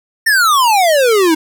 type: exponential sweep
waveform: square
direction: down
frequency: 1845 to 306.5 Hz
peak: -9 dBFS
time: 0.26-1.35 s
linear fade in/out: 10 ms
effects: none